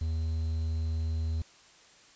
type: tone with quantisation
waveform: triangle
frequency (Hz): 80.3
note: E2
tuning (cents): -45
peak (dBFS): -26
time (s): 0.01-1.42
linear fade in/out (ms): 5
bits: 9
effects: white hiss -57 dBFS RMS until 2.15 s + resampled to 16000 Hz